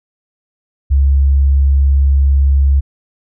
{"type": "tone", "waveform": "sine", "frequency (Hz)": 68.9, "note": "C#2", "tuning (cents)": -10, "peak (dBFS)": -7, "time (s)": [0.9, 2.81], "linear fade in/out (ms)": 20, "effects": []}